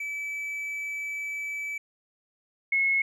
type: tone pair in turn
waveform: triangle / sine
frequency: 2303 / 2179 Hz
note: D7 / C#7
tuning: -34 / -30 cents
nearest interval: minor second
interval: 96 cents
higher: first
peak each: -29 / -21 dBFS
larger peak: second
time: 0-1.78 / 2.72-3.02 s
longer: first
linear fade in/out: 5 ms
effects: none